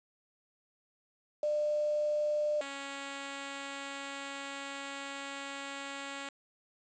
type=tone pair in turn; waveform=sine / 5% pulse; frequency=598 / 277.4 Hz; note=D5 / C#4; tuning=+31 / +1 cents; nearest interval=octave + minor second; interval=1330 cents; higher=first; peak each=-28 dBFS; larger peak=neither; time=1.43-2.61 / 2.61-6.29 s; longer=second; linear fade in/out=2 ms; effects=resampled to 16000 Hz + 9-bit